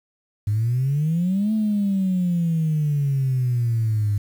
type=exponential two-way sweep; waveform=sine; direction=up then down; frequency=101.3 to 219.9 to 101.3 Hz; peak=-17 dBFS; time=0.47-4.18 s; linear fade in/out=5 ms; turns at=1.53 s; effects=tanh soft clip ceiling -14 dBFS + 8-bit